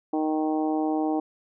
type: harmonic tone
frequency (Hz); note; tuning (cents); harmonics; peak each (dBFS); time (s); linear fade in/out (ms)
155.56; D#3; 0; 2 / 3 / 4 / 5 / 6 / 7; -24 / -33 / -34 / -30 / -40 / -44; 0.13-1.2; 5
effects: none